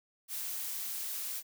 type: noise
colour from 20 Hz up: blue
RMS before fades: -38 dBFS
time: 0.28-1.43 s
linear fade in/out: 50 ms
effects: none